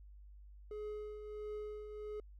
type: tone with tremolo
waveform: triangle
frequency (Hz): 422.2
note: G#4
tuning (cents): +29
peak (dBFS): -38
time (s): 0.71-2.2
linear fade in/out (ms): 2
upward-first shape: triangle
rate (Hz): 1.5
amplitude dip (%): 55
effects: added 50 Hz sine -53 dBFS peak until 2.39 s